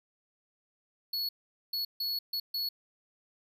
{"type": "tone bursts at uneven times", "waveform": "square", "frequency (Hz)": 4382, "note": "C#8", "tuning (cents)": -21, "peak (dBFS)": -31, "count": 5, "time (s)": [[1.13, 1.29], [1.73, 1.85], [2, 2.19], [2.33, 2.4], [2.54, 2.69]], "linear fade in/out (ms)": 5, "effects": []}